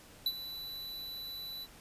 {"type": "tone with ADSR envelope", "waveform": "square", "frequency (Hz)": 3970, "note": "B7", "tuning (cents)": 8, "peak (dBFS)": -27, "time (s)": [0.26, 1.67], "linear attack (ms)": 3, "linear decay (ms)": 52, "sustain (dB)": -14, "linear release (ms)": 43, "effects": ["pink hiss -56 dBFS RMS until 1.8 s", "resampled to 32000 Hz"]}